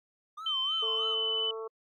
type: tone with vibrato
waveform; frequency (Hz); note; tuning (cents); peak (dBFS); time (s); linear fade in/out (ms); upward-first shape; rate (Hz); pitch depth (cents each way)
triangle; 1174.7; D6; 0; -37; 0.37-1.15; 10; sine; 3.2; 210
type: tone with pitch glide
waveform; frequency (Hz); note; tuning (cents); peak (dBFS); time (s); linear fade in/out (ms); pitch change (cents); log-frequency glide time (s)
sine; 3088 to 3005; G7 to F#7; -27 to +26; -28; 0.46-1.51; 5; -47; 0.6-1.34
type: harmonic tone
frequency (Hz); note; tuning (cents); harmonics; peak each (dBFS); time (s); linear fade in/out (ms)
222.7; A3; +21; 2 / 3 / 4 / 5 / 6; -36 / -50 / -51 / -44 / -52; 0.82-1.68; 10
effects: AAC 64 kbps